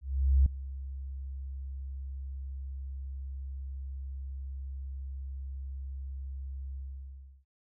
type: tone with ADSR envelope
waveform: sine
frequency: 67.2 Hz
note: C2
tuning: 47 cents sharp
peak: -18 dBFS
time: 0.01-7.45 s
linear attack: 450 ms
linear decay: 3 ms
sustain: -18 dB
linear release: 690 ms
effects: none